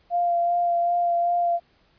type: tone with vibrato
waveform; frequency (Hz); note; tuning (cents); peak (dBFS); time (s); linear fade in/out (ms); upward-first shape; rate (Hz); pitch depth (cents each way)
sine; 694; F5; -11; -19; 0.1-1.6; 50; sine; 2.6; 15
effects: pink hiss -62 dBFS RMS until 1.98 s + resampled to 11025 Hz